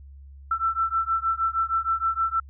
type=beating tone pair; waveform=sine; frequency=1333 / 1339.4 Hz; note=E6 / E6; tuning=+19 / +27 cents; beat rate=6.4 Hz; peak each=-25 dBFS; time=0.51-2.4 s; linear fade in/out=5 ms; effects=added 69 Hz sine -42 dBFS peak until 2.49 s